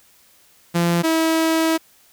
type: tone pair in turn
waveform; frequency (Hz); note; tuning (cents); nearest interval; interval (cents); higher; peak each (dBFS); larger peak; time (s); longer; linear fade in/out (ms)
sawtooth; 171.3 / 323.4; F3 / E4; -33 / -33; major seventh; 1100; second; -12; neither; 0.74-1.03 / 1.03-1.78; second; 20
effects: white hiss -54 dBFS RMS until 2.12 s